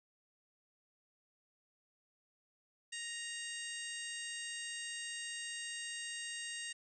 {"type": "harmonic tone", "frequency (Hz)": 935, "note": "A#5", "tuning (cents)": 5, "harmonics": [2, 3, 4, 5, 6, 7, 8, 9], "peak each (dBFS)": [-46, -47, -51, -54, -56, -53, -54, -47], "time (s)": [2.92, 6.73], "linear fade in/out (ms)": 10, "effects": []}